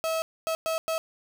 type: tone bursts at uneven times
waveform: 35% pulse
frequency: 647 Hz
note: E5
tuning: 32 cents flat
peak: -24 dBFS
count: 4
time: 0.04-0.22 / 0.47-0.55 / 0.66-0.78 / 0.88-0.98 s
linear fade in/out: 0 ms
effects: none